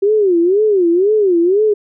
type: tone with vibrato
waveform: sine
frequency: 381.8 Hz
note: G4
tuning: 46 cents flat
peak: -9 dBFS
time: 0.02-1.74 s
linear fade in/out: 10 ms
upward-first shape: sine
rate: 2 Hz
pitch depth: 220 cents each way
effects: none